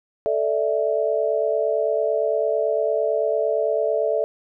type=chord; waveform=sine; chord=A suspended fourth; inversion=none; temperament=equal with one note detuned; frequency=440 / 587.3 / 656.2 Hz; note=A4 / D5 / E5; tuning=0 / 0 / -8 cents; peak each=-23 dBFS; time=0.26-4.24 s; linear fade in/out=0 ms; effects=none